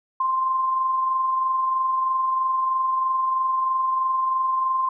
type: tone with amplitude modulation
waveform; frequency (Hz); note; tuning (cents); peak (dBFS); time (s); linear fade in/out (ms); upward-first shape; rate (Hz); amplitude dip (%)
sine; 1047; C6; +1; -18; 0.2-4.89; 5; sine; 23.1; 30
effects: none